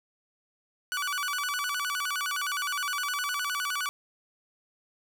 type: tone with vibrato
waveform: sawtooth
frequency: 1304 Hz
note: E6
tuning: 19 cents flat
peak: -25 dBFS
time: 0.92-3.89 s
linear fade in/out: 0 ms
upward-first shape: square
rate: 9.7 Hz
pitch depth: 220 cents each way
effects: none